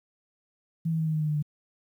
sine tone with pitch steps, 163.8 / 161.54 / 159.32 / 157.13 / 154.96 / 152.83 / 150.73 / 148.65 Hz, E3 / E3 / D#3 / D#3 / D#3 / D#3 / D3 / D3, -11 / -35 / +41 / +17 / -7 / -31 / +45 / +21 cents, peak -24 dBFS, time 0.85-1.426 s, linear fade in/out 10 ms, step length 72 ms, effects 10-bit

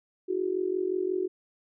sine tone with amplitude modulation, 370 Hz, F#4, in tune, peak -22 dBFS, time 0.28-1.28 s, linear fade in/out 20 ms, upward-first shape sine, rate 45.6 Hz, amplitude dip 85%, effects none

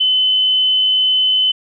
sine tone, 3034 Hz, F#7, 43 cents sharp, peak -11 dBFS, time 0-1.52 s, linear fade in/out 10 ms, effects none

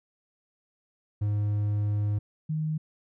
triangle / sine tone pair in turn, 103.83 / 155.57 Hz, G#2 / D#3, 0 / 0 cents, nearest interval perfect fifth, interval 700 cents, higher second, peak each -22 / -26 dBFS, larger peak first, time 1.21-2.19 / 2.49-2.78 s, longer first, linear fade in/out 10 ms, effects none

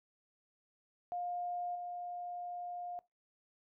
sine tone with level steps, 708 Hz, F5, 23 cents sharp, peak -36 / -40 dBFS, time 1.12-2.99 s, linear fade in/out 0 ms, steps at 1.75 s, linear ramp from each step 5 ms, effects noise-tail reverb RT60 0.2 s tail -20 dB re dry

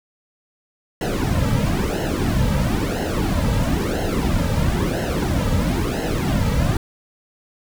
brown noise with flanger, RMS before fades -20 dBFS, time 1.01-6.77 s, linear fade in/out 2 ms, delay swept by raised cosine 0.84 to 2.84 ms, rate 1 Hz, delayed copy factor -0.8, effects none

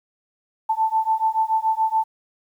sine beating tone pair, 880 / 887 Hz, A5 / A5, 0 / +14 cents, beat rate 7 Hz, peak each -21 dBFS, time 0.69-2.04 s, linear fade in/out 10 ms, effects 9-bit

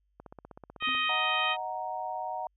click train, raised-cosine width 1 ms, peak -31 dBFS, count 13, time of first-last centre 0.2-0.95 s, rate 16 Hz
harmonic tone, 625 Hz, D#5, 8 cents sharp, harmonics 2 / 3 / 4 / 5 / 6, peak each -31 / -34 / -31 / -32 / -39 dBFS, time 0.8-1.57 s, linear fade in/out 50 ms
sine tone with exponential decay, 260 Hz, C4, 11 cents flat, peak -37 dBFS, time 0.87-1.25 s, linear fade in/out 5 ms, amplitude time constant 81 ms
sine chord, D# minor, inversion none, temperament equal, 622.3 / 740 / 932.3 Hz, D#5 / F#5 / A#5, 0 / 0 / 0 cents, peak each -40 / -35 / -36 dBFS, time 1.09-2.47 s, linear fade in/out 2 ms
effects added 50 Hz sine -70 dBFS peak until 2.56 s

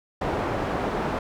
white low-pass noise, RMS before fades -27 dBFS, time 0.21-1.19 s, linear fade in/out 5 ms, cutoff 820 Hz, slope 12 dB/octave, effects none

